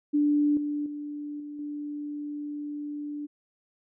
sine tone with level steps, 293.7 Hz, D4, in tune, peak -20 / -27 / -33 / -36 / -32 dBFS, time 0.13-3.27 s, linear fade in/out 20 ms, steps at 0.57 / 0.86 / 1.4 / 1.59 s, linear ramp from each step 2 ms, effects none

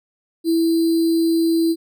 sine tone with sample-and-hold, 329.6 Hz, E4, in tune, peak -14 dBFS, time 0.44-1.76 s, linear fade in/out 50 ms, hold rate 4410 Hz, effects none

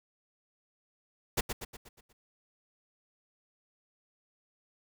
pink noise with echo, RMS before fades -27 dBFS, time 1.37-1.41 s, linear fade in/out 10 ms, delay 120 ms, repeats 6, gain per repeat -6 dB, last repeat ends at 2.13 s, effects none

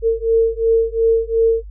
sine beating tone pair, 452.6 / 455.4 Hz, A4 / A#4, +49 / -40 cents, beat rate 2.8 Hz, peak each -16 dBFS, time 0.02-1.64 s, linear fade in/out 50 ms, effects added 50 Hz sine -31 dBFS peak until 1.7 s

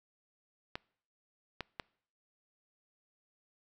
clicks, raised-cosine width 0.3 ms, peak -21 dBFS, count 3, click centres 0.755 / 1.607 / 1.798 s, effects noise-tail reverb RT60 0.6 s tail -25 dB re dry

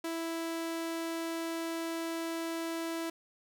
sawtooth tone, 330 Hz, E4, 2 cents sharp, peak -30 dBFS, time 0.04-3.1 s, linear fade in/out 5 ms, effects none

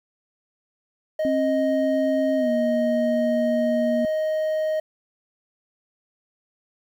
triangle tone, 624 Hz, D#5, 5 cents sharp, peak -19 dBFS, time 1.19-4.8 s, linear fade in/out 5 ms
sine tone with pitch glide, 267.4 to 238.2 Hz, C4 to A#3, +38 to +38 cents, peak -22 dBFS, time 1.25-4.05 s, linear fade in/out 0 ms, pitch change -200 cents, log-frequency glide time 2.37-2.5 s
effects 9-bit

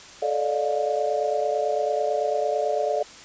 sine tone cluster, 435.7 / 577 / 606 / 709 Hz, A4 / D5 / D#5 / F5, -17 / -31 / -46 / +26 cents, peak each -27 dBFS, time 0.22-3.03 s, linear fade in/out 5 ms, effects white hiss -44 dBFS RMS until 3.24 s + resampled to 16000 Hz

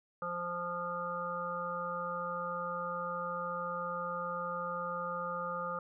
harmonic tone, 174.61 Hz, F3, in tune, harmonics 1 / 3 / 5 / 7 / 8, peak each -46 / -40 / -46 / -37 / -45 dBFS, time 0.22-5.79 s, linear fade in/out 2 ms, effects none

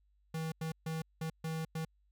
square tone bursts at uneven times, 160.5 Hz, E3, 46 cents flat, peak -36 dBFS, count 6, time 0.34-0.52 / 0.61-0.72 / 0.86-1.02 / 1.21-1.3 / 1.44-1.65 / 1.75-1.85 s, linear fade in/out 5 ms, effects added 50 Hz sine -68 dBFS peak until 2.11 s

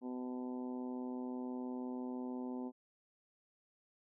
harmonic tone, 125.9 Hz, B2, 34 cents sharp, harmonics 2 / 3 / 4 / 5 / 6 / 7 / 8, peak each -40 / -48 / -52 / -56 / -57 / -54 / -61 dBFS, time 0.01-2.72 s, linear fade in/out 50 ms, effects none

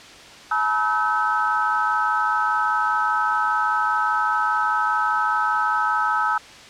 sine tone cluster, 854 / 959 / 1292 / 1525 Hz, G#5 / A#5 / E6 / G6, +48 / +49 / -35 / -48 cents, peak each -25 / -27 / -21 / -25 dBFS, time 0.51-6.38 s, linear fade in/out 5 ms, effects white hiss -42 dBFS RMS until 6.69 s + low-pass 5000 Hz 12 dB/octave

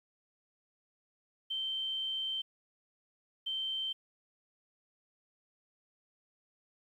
sine tone bursts at uneven times, 3116 Hz, G7, 11 cents flat, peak -33 dBFS, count 2, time 1.5-2.42 / 3.46-3.93 s, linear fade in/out 10 ms, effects 11-bit

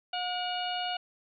harmonic tone with a mistuned harmonic, 722 Hz, F#5, 43 cents flat, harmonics 1 / 2 / 3 / 4 / 5 / 6, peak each -33 / -40 / -44 / -35 / -46 / -43 dBFS, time 0.13-0.97 s, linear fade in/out 5 ms, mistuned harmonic 3, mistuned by +110 cents, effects none

